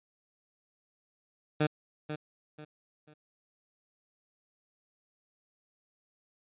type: tone with echo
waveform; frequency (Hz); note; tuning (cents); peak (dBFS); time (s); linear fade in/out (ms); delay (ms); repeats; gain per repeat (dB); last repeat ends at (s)
15% pulse; 151.8; D#3; -42; -18; 1.6-1.67; 10; 490; 3; -10; 3.14
effects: resampled to 8000 Hz